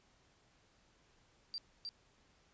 sine tone with echo, 4699 Hz, D8, in tune, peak -39 dBFS, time 1.54-1.58 s, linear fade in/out 0 ms, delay 310 ms, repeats 1, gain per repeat -2 dB, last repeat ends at 1.89 s, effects pink hiss -70 dBFS RMS until 2.53 s + resampled to 16000 Hz

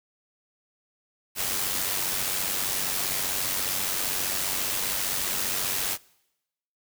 white noise with amplitude modulation, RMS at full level -26 dBFS, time 1.35-5.98 s, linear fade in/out 50 ms, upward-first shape sine, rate 95 Hz, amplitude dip 45%, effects noise-tail reverb RT60 0.9 s tail -24 dB re dry

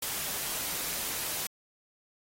white noise, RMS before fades -34 dBFS, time 0.02-1.47 s, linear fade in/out 5 ms, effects AAC 48 kbps

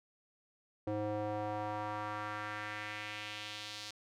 square tone with band-pass filter sweep, 105.4 Hz, G#2, 26 cents sharp, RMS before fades -40 dBFS, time 0.87-3.91 s, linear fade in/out 5 ms, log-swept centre 450 to 4500 Hz, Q 1.8, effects none

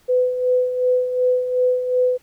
sine tone with tremolo, 502 Hz, B4, 28 cents sharp, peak -13 dBFS, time 0.08-2.18 s, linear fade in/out 20 ms, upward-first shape sine, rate 2.7 Hz, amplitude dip 60%, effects pink hiss -57 dBFS RMS until 2.22 s

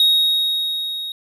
triangle tone with level ramp, 3762 Hz, A#7, 15 cents sharp, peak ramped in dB -9 to -24 dBFS, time 0-1.12 s, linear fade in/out 2 ms, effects none

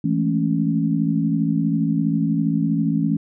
sine chord, A major seventh, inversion second, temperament equal, 164.81 / 207.7 / 220 / 277.2 Hz, E3 / G#3 / A3 / C#4, 0 / 0 / 0 / 0 cents, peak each -21 / -27 / -23 / -22 dBFS, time 0.04-3.17 s, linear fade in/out 5 ms, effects none

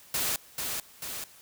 white noise with echo, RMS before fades -29 dBFS, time 0.14-0.36 s, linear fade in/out 2 ms, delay 440 ms, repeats 2, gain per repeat -4 dB, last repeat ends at 1.24 s, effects white hiss -54 dBFS RMS until 1.41 s

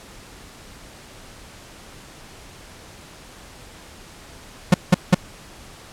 45% pulse tone bursts, 180 Hz, F#3, 47 cents flat, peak -8 dBFS, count 3, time 4.72-5.146 s, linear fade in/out 5 ms, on 22 ms, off 180 ms, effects pink hiss -43 dBFS RMS until 5.92 s + low-pass 10000 Hz 12 dB/octave

